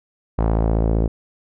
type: tone with low-pass filter sweep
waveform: sawtooth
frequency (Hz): 55.3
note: A1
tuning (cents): +9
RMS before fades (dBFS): -18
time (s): 0.38-1.08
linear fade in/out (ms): 10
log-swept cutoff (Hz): 910 to 470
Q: 1.4
effects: none